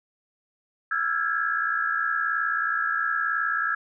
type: tone cluster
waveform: sine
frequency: 1327 / 1410 / 1638 / 1697 Hz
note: E6 / F6 / G#6 / G#6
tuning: +11 / +16 / -24 / +37 cents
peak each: -27 / -32 / -27 / -30 dBFS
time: 0.91-3.75 s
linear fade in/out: 5 ms
effects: none